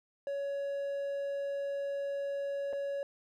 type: tone with dropouts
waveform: triangle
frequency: 560 Hz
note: C#5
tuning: 18 cents sharp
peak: -31 dBFS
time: 0.27-3.03 s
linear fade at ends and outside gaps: 1 ms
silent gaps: 2.728-2.732 s
effects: none